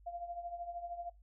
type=tone with tremolo; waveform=sine; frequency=694 Hz; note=F5; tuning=11 cents flat; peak=-37 dBFS; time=0.06-1.1 s; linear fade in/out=10 ms; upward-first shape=triangle; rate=13 Hz; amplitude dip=75%; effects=noise-tail reverb RT60 0.2 s tail -21 dB re dry + added 50 Hz sine -58 dBFS peak until 1.22 s